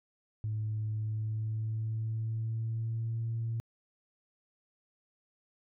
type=tone with pitch glide; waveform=sine; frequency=108 to 114.36 Hz; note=A2 to A#2; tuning=-32 to -33 cents; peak=-30 dBFS; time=0.44-3.6 s; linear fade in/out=0 ms; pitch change=+99 cents; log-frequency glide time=0.93-3.25 s; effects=tanh soft clip ceiling -27 dBFS